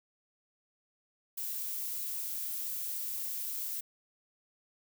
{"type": "noise", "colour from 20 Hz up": "violet", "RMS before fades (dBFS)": -37, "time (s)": [1.37, 3.81], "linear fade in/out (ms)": 10, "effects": []}